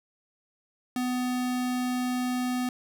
square tone, 250 Hz, B3, 21 cents sharp, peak -27 dBFS, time 0.96-2.69 s, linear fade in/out 2 ms, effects none

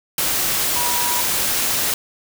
sine tone in noise, 967 Hz, B5, 37 cents flat, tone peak -24 dBFS, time 0.76-1.21 s, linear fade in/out 2 ms, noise white, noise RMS -20 dBFS, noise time 0.18-1.94 s, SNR -7 dB, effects none

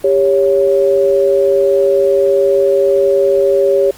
sine tone pair together, 397.2 / 555.7 Hz, G4 / C#5, +23 / +4 cents, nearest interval tritone, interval 581 cents, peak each -11 dBFS, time 0.04-3.91 s, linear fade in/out 5 ms, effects pink hiss -39 dBFS RMS until 3.97 s + Opus 24 kbps

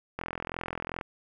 click train, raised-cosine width 0.5 ms, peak -18 dBFS, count 36, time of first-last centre 0.19-1.012 s, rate 42.6 Hz, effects 10-bit

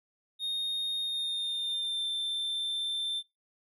triangle tone with pitch glide, 3700 to 3562 Hz, A#7 to A7, -14 to +21 cents, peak -29 dBFS, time 0.39-3.23 s, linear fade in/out 50 ms, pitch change -65 cents, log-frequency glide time 1.02-2.08 s, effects noise-tail reverb RT60 0.2 s tail -20 dB re dry

